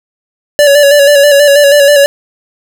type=tone with vibrato; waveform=square; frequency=573 Hz; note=D5; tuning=43 cents flat; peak=-3 dBFS; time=0.59-2.06 s; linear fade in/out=0 ms; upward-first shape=square; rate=6.2 Hz; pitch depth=36 cents each way; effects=none